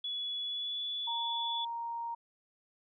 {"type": "tone with pitch glide", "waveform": "sine", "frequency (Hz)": [3400, 3436], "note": ["G#7", "A7"], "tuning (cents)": [40, -42], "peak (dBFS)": -34, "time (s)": [0.04, 1.65], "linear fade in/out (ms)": 5, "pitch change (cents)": 18, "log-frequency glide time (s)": [0.39, 0.81]}
{"type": "tone", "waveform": "sine", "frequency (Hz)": 932.3, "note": "A#5", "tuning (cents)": 0, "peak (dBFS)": -35, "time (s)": [1.07, 2.15], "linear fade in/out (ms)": 10}
{"effects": []}